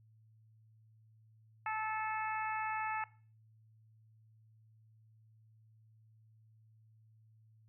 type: harmonic tone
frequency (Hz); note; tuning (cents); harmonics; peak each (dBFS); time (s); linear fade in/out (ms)
435.6; A4; -17; 2 / 3 / 4 / 5 / 6; -37 / -41 / -43 / -45 / -47; 1.66-3.04; 2
effects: noise-tail reverb RT60 0.4 s tail -19 dB re dry + added 110 Hz sine -62 dBFS peak until 7.68 s